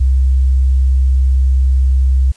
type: tone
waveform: sine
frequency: 65.41 Hz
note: C2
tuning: in tune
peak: -8 dBFS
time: 0-2.32 s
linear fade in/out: 10 ms
effects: white hiss -48 dBFS RMS until 2.36 s + resampled to 22050 Hz